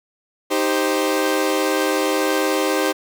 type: chord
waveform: sawtooth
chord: C minor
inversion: first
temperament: equal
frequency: 311.1 / 392 / 523.3 Hz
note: Eb4 / G4 / C5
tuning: 0 / 0 / 0 cents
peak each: -18 dBFS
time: 0.5-2.93 s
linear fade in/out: 20 ms
effects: none